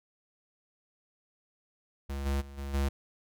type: tone with level steps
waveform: square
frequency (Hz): 69.3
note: C#2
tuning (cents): 0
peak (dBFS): -34 / -28 / -45 / -36 / -27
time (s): 2.09-2.89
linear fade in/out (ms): 10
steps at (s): 2.25 / 2.4 / 2.57 / 2.73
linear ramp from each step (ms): 20
effects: none